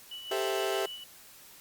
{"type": "tone with tremolo", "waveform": "sine", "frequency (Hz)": 2960, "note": "F#7", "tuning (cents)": 0, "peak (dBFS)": -38, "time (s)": [0.11, 1.04], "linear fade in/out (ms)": 5, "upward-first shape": "sine", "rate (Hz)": 6.5, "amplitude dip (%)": 45}
{"type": "chord", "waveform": "35% pulse", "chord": "A minor seventh", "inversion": "third", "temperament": "equal", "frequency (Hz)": [392, 440, 523.3, 659.3], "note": ["G4", "A4", "C5", "E5"], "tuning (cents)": [0, 0, 0, 0], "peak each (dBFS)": [-30, -35, -36, -33], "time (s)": [0.31, 0.86], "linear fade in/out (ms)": 5}
{"effects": ["white hiss -53 dBFS RMS until 1.6 s", "Opus 48 kbps"]}